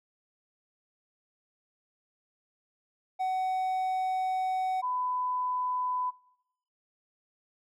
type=tone pair in turn; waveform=triangle / sine; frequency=750 / 1001.1 Hz; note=F#5 / B5; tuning=+23 / +23 cents; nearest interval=perfect fourth; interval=500 cents; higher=second; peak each=-25 / -28 dBFS; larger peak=first; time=3.19-4.82 / 4.82-6.11 s; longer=first; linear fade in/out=20 ms; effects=noise-tail reverb RT60 1.0 s tail -25 dB re dry